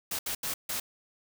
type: noise bursts at uneven times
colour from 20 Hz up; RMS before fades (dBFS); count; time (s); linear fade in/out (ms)
white; -33; 4; 0.11-0.19 / 0.26-0.35 / 0.43-0.54 / 0.69-0.8; 5
effects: none